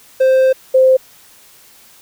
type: tone pair in turn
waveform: triangle / sine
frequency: 523.3 / 521.1 Hz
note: C5 / C5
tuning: 0 / -7 cents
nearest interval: unison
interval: 7 cents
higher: first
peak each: -6 dBFS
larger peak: neither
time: 0.2-0.53 / 0.74-0.97 s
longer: first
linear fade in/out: 10 ms
effects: white hiss -45 dBFS RMS until 2.01 s